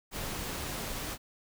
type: noise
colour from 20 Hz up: pink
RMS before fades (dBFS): -37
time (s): 0.11-1.18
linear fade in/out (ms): 50
effects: none